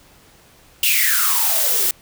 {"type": "noise with high-pass filter sweep", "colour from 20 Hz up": "blue", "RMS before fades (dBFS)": -17, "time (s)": [0.83, 1.91], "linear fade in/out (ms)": 2, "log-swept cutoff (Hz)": [2900, 330], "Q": 9.9, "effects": ["pink hiss -50 dBFS RMS until 2.01 s"]}